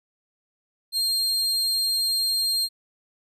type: tone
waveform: 40% pulse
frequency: 4203 Hz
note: C8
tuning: 7 cents sharp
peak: -20 dBFS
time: 0.92-2.69 s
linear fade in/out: 50 ms
effects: resampled to 32000 Hz